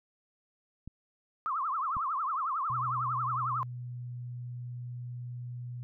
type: clicks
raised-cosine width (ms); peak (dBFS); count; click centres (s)
5; -30; 2; 0.876 / 1.968
type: tone with vibrato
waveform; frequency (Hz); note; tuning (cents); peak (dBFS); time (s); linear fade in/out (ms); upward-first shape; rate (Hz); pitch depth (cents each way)
sine; 1174.7; D6; 0; -29; 1.46-3.63; 0; triangle; 11; 270
type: tone with pitch glide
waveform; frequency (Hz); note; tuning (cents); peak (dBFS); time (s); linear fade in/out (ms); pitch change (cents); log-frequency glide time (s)
sine; 124 to 122.29; B2 to B2; +7 to -17; -37; 2.7-5.83; 0; -24; 2.96-4.14
effects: none